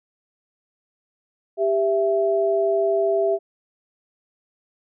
sine tone pair together, 395.3 / 663 Hz, G4 / E5, +15 / +10 cents, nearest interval major sixth, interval 895 cents, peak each -20 dBFS, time 1.57-3.39 s, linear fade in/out 50 ms, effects none

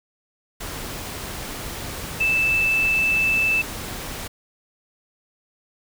sine tone in noise, 2637 Hz, E7, in tune, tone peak -17 dBFS, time 2.2-3.62 s, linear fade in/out 10 ms, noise pink, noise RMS -32 dBFS, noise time 0.6-4.28 s, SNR +12 dB, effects none

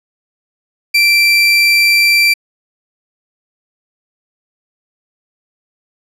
30% pulse tone, 2349 Hz, D7, in tune, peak -5 dBFS, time 0.94-2.34 s, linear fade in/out 10 ms, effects low-pass 11000 Hz 12 dB/octave

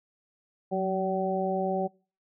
harmonic tone with a mistuned harmonic, 190.2 Hz, F#3, 48 cents sharp, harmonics 1 / 2 / 3 / 4, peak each -31 / -31 / -31 / -31 dBFS, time 0.71-1.88 s, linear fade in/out 20 ms, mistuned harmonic 1, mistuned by -39 cents, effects noise-tail reverb RT60 0.4 s tail -26 dB re dry

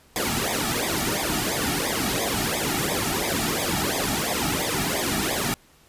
pink noise with flanger, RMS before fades -25 dBFS, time 0.16-5.54 s, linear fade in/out 0 ms, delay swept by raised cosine 0.69 to 1.99 ms, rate 2.9 Hz, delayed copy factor -0.95, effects pink hiss -56 dBFS RMS until 5.88 s + resampled to 32000 Hz

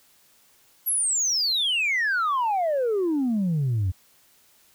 sine exponential sweep, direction down, 11840 to 87.31 Hz, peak -19 dBFS, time 0.86-3.92 s, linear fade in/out 20 ms, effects tanh soft clip ceiling -19 dBFS + white hiss -59 dBFS RMS until 4.74 s

